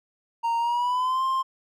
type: tone with pitch glide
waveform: triangle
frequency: 928 to 1053.7 Hz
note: A#5 to C6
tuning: -8 to +12 cents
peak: -20 dBFS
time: 0.43-1.43 s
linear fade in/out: 20 ms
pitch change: +220 cents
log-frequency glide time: 0.58-1.23 s
effects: none